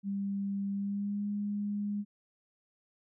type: tone with pitch glide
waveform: sine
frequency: 198.5 to 205.1 Hz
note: G3 to G#3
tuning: +22 to -21 cents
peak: -31 dBFS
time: 0.03-2.05 s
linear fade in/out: 50 ms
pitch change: +57 cents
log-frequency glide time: 0.71-1.27 s
effects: none